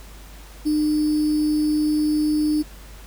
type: tone with sample-and-hold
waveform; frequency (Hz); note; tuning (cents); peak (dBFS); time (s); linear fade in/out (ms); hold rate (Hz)
sine; 302.9; D#4; -46; -17; 0.65-2.63; 20; 4900
effects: added 50 Hz sine -40 dBFS peak until 3.06 s + pink hiss -46 dBFS RMS until 3.06 s